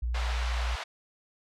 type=tone; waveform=sine; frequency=59.4 Hz; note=A#1; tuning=33 cents sharp; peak=-27 dBFS; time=0.02-0.76 s; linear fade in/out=10 ms
type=high-pass noise; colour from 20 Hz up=pink; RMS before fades=-35 dBFS; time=0.14-0.84 s; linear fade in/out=10 ms; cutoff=640 Hz; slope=24 dB/octave
effects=low-pass 4000 Hz 12 dB/octave